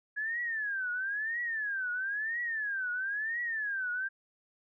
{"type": "tone with vibrato", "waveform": "sine", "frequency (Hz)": 1673, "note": "G#6", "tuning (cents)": 12, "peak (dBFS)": -31, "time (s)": [0.16, 4.09], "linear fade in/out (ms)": 20, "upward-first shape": "triangle", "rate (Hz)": 1, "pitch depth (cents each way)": 260, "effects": []}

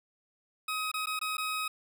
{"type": "tone with dropouts", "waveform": "20% pulse", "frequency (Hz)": 1265, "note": "D#6", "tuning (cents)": 28, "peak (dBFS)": -26, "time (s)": [0.68, 1.68], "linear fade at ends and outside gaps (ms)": 5, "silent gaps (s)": [[0.916, 0.939], [1.059, 1.069], [1.192, 1.213], [1.37, 1.38]], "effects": []}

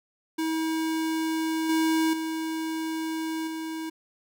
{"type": "tone with level steps", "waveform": "square", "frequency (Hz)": 320.6, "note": "E4", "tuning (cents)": -48, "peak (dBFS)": [-26, -22, -29, -32], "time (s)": [0.38, 3.9], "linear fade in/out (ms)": 10, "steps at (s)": [1.69, 2.13, 3.47], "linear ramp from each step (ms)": 5, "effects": []}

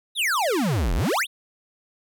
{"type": "exponential two-way sweep", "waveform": "square", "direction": "down then up", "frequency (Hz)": [3973, 37.58, 3973], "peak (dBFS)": -21, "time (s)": [0.15, 1.27], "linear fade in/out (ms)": 50, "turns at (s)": 0.94, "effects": []}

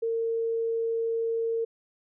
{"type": "tone", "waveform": "sine", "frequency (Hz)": 456.5, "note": "A#4", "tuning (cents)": -36, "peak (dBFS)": -25, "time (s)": [0.02, 1.65], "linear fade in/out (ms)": 10, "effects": []}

